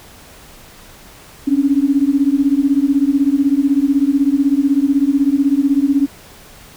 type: beating tone pair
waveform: sine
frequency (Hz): 271.2 / 287.2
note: C#4 / D4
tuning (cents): -38 / -39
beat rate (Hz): 16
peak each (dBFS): -14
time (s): 1.47-6.07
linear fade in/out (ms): 10
effects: pink hiss -41 dBFS RMS until 6.76 s